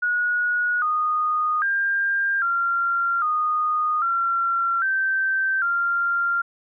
sine tone with pitch steps, 1454 / 1234 / 1598 / 1381 / 1233 / 1367 / 1555 / 1389 Hz, F#6 / D#6 / G6 / F6 / D#6 / F6 / G6 / F6, -31 / -15 / +33 / -20 / -16 / -37 / -14 / -10 cents, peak -19 dBFS, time 0.02-6.42 s, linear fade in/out 10 ms, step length 800 ms, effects none

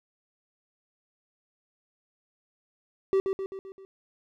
triangle tone with echo, 386.1 Hz, G4, 26 cents flat, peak -18 dBFS, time 3.13-3.2 s, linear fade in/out 0 ms, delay 130 ms, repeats 5, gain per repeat -5 dB, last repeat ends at 3.85 s, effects none

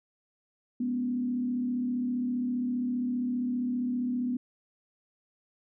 sine tone with frequency modulation, 246.9 Hz, B3, in tune, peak -27 dBFS, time 0.8-4.37 s, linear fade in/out 5 ms, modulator 35.1 Hz, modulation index 0.51, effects none

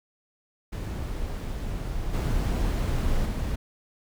brown noise with level steps, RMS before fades -31 / -25 / -28 dBFS, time 0.72-3.56 s, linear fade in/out 10 ms, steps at 2.13 / 3.25 s, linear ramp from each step 10 ms, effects none

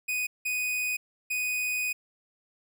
45% pulse tone bursts at uneven times, 2489 Hz, D#7, in tune, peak -27 dBFS, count 3, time 0.08-0.27 / 0.45-0.97 / 1.3-1.93 s, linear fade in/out 10 ms, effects none

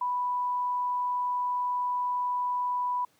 sine tone, 987.8 Hz, B5, in tune, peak -26 dBFS, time 0.01-3.05 s, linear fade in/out 5 ms, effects pink hiss -66 dBFS RMS until 3.19 s + high-pass 150 Hz 12 dB/octave

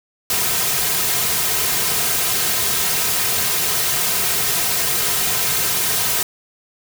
white noise with comb filter, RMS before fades -19 dBFS, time 0.3-6.23 s, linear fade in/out 2 ms, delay 3.5 ms, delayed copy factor -0.6, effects none

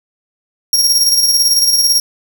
sawtooth tone with tremolo, 5588 Hz, F8, in tune, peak -5 dBFS, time 0.73-2 s, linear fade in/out 2 ms, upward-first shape square, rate 18 Hz, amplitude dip 40%, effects none

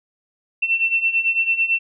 sine beating tone pair, 2688 / 2697 Hz, E7 / E7, +33 / +39 cents, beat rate 9 Hz, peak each -22 / -18 dBFS, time 0.62-1.79 s, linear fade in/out 10 ms, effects none

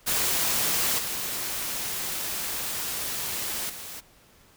white noise with level steps, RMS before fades -25 / -31 / -39 dBFS, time 0.06-4.01 s, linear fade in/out 20 ms, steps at 0.98 / 3.69 s, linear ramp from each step 10 ms, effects pink hiss -57 dBFS RMS until 4.56 s

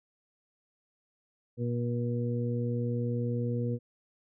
harmonic tone, 120 Hz, B2, 49 cents flat, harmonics 1 / 2 / 3 / 4, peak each -30 / -34 / -42 / -36 dBFS, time 1.57-3.79 s, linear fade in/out 50 ms, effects none

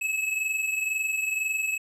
square tone pair together, 2583 / 2605 Hz, E7 / E7, -36 / -21 cents, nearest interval unison, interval 15 cents, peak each -27 / -33 dBFS, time 0.01-1.78 s, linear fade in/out 10 ms, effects low-pass 12000 Hz 12 dB/octave

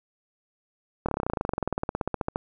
slowing click train, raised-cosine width 1 ms, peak -12 dBFS, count 29, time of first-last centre 1.06-2.359 s, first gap 26 ms, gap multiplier 1.04, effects none

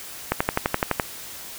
click train, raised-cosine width 0.5 ms, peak -4 dBFS, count 9, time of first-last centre 0.32-0.998 s, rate 11.8 Hz, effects white hiss -38 dBFS RMS until 1.58 s

